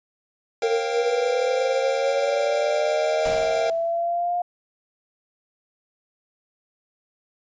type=chord; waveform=square; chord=G half-diminished seventh; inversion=first; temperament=equal with one note detuned; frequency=466.2 / 542.3 / 698.5 / 784 Hz; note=Bb4 / Db5 / F5 / G5; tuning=0 / -38 / 0 / 0 cents; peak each=-28 / -32 / -32 / -31 dBFS; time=0.62-3.7 s; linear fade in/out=2 ms
type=linear sweep; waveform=sine; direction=up; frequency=450.1 to 710 Hz; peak=-21 dBFS; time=0.63-4.42 s; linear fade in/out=5 ms
type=noise with exponential decay; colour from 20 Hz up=pink; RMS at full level=-31 dBFS; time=3.25-4.04 s; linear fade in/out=1 ms; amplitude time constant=170 ms
effects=resampled to 16000 Hz